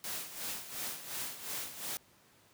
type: noise with tremolo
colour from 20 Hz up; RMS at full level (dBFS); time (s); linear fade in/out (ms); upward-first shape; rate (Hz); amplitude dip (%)
white; -38; 0.04-1.97; 0; sine; 2.8; 70
effects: pink hiss -64 dBFS RMS until 2.53 s + high-pass 100 Hz 12 dB/octave